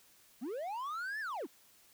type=linear two-way sweep; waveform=triangle; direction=up then down; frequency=208.3 to 1800 to 208.3 Hz; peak=-35 dBFS; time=0.41-1.47 s; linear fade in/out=20 ms; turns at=1.2 s; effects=white hiss -64 dBFS RMS until 1.93 s